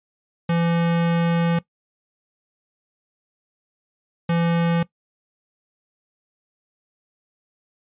square tone bursts at uneven times, 169 Hz, E3, 43 cents sharp, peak -18 dBFS, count 2, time 0.49-1.59 / 4.29-4.83 s, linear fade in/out 5 ms, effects noise-tail reverb RT60 0.1 s tail -19 dB re dry + resampled to 8000 Hz

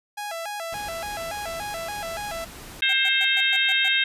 sawtooth tone with vibrato, 742 Hz, F#5, 5 cents sharp, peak -26 dBFS, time 0.17-2.45 s, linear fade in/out 10 ms, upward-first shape square, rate 3.5 Hz, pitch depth 190 cents each way
pink noise, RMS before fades -41 dBFS, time 0.72-2.81 s, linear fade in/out 5 ms
harmonic tone, 530 Hz, C5, 22 cents sharp, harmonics 3 / 4 / 5 / 6 / 7, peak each -25 / -25 / -25 / -25 / -25 dBFS, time 2.82-4.04 s, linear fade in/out 5 ms
15% pulse tone bursts, 766 Hz, G5, 40 cents flat, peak -26 dBFS, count 7, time 2.89-3.883 s, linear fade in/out 2 ms, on 39 ms, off 120 ms
effects resampled to 32000 Hz

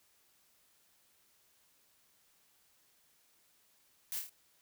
blue noise with echo, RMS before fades -39 dBFS, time 4.12-4.19 s, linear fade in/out 0 ms, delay 26 ms, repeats 4, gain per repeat -4 dB, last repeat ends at 4.294 s, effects white hiss -70 dBFS RMS until 4.61 s

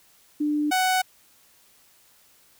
sine / sawtooth tone pair in turn, 297.5 / 745.1 Hz, D4 / F#5, +22 / +12 cents, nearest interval octave + major third, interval 1590 cents, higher second, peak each -21 / -16 dBFS, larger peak second, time 0.4-0.71 / 0.71-1.02 s, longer neither, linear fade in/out 10 ms, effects white hiss -58 dBFS RMS until 2.59 s

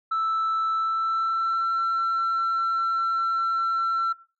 sine tone with pitch glide, 1319 to 1347.5 Hz, E6 to E6, +1 to +38 cents, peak -20 dBFS, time 0.11-4.13 s, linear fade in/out 10 ms, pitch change +37 cents, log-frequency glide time 0.73-1.68 s, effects noise-tail reverb RT60 0.3 s tail -17 dB re dry + tanh soft clip ceiling -20 dBFS

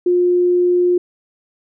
sine tone, 355.8 Hz, F4, 32 cents sharp, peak -11 dBFS, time 0.06-0.98 s, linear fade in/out 5 ms, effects none

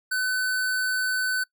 square tone, 1510 Hz, F#6, 35 cents sharp, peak -24 dBFS, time 0.11-1.44 s, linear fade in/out 10 ms, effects noise-tail reverb RT60 0.1 s tail -23 dB re dry

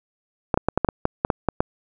clicks, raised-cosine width 1 ms, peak -4 dBFS, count 11, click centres 0.542 / 0.575 / 0.686 / 0.776 / 0.847 / 0.888 / 1.054 / 1.249 / 1.302 / 1.487 / 1.605 s, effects none

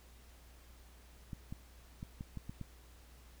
clicks, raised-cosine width 5 ms, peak -30 dBFS, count 7, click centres 1.332 / 1.525 / 2.029 / 2.209 / 2.373 / 2.495 / 2.613 s, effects added 60 Hz sine -57 dBFS peak until 3.4 s + pink hiss -63 dBFS RMS until 3.4 s

